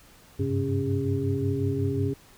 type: tone cluster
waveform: sine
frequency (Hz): 96.4 / 101.9 / 134.6 / 276.4 / 405.1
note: G2 / G#2 / C3 / C#4 / G#4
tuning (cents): -28 / -32 / +49 / -5 / -43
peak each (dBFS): -30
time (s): 0.39-2.14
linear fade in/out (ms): 10
effects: pink hiss -54 dBFS RMS until 2.37 s